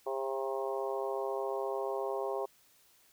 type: harmonic tone with a mistuned harmonic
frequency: 134.2 Hz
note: C3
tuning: 44 cents sharp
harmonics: 3 / 4 / 5 / 6 / 7 / 8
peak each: -36 / -38 / -40 / -42 / -43 / -44 dBFS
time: 0.06-2.46 s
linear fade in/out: 10 ms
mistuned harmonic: 6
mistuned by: -18 cents
effects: white hiss -65 dBFS RMS until 3.12 s